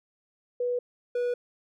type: tone pair in turn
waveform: sine / triangle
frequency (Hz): 490 / 487.3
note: B4 / B4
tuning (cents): -14 / -23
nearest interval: unison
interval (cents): 9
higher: first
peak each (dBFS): -25 / -23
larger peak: second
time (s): 0.6-0.79 / 1.15-1.34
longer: neither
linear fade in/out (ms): 5
effects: none